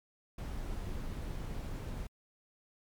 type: noise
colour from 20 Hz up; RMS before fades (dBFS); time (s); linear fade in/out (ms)
brown; -39; 0.38-2.07; 5
effects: MP3 96 kbps